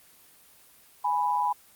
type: tone pair together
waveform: sine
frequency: 830.6 / 987.8 Hz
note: G#5 / B5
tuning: 0 / 0 cents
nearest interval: minor third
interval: 300 cents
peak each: -27 / -25 dBFS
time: 1.04-1.53 s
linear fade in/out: 10 ms
effects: white hiss -56 dBFS RMS until 1.75 s + Opus 24 kbps